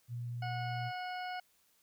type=tone; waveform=sine; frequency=120 Hz; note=B2; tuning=49 cents flat; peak=-37 dBFS; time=0.08-0.92 s; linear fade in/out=50 ms
type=harmonic tone; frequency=730 Hz; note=F#5; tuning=24 cents flat; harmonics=1 / 2 / 3 / 4 / 6 / 7; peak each=-39 / -45 / -49 / -51 / -55 / -56 dBFS; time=0.42-1.4 s; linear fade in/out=5 ms
effects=white hiss -71 dBFS RMS until 1.82 s